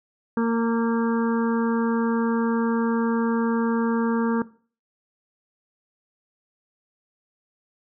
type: harmonic tone with a mistuned harmonic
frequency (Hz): 230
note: A#3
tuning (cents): -23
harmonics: 1 / 2 / 4 / 5 / 6 / 7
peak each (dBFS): -20 / -26 / -32 / -34 / -36 / -37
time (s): 0.37-4.42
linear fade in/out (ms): 2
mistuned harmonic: 5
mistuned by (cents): +18
effects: noise-tail reverb RT60 0.4 s tail -18 dB re dry